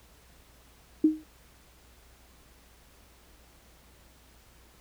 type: tone with exponential decay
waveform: sine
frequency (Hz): 311.1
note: D#4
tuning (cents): 0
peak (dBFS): -14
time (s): 1.04-1.24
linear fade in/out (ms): 5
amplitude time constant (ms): 43
effects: added 60 Hz sine -59 dBFS peak until 4.8 s + pink hiss -59 dBFS RMS until 4.8 s